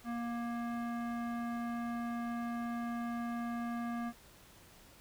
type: tone with low-pass filter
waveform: square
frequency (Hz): 235.9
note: A#3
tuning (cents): +21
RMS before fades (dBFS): -38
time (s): 0.04-4.13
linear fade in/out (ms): 50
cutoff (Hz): 1500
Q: 1.6
effects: pink hiss -59 dBFS RMS until 5 s